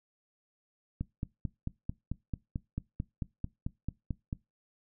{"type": "click train", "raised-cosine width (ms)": 5, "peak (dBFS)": -21, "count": 16, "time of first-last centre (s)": [1.01, 4.329], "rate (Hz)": 4.52, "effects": ["noise-tail reverb RT60 0.2 s tail -21 dB re dry"]}